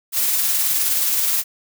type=noise with tremolo; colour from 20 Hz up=blue; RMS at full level=-18 dBFS; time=0.12-1.44 s; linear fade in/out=50 ms; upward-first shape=sine; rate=19 Hz; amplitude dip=25%; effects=none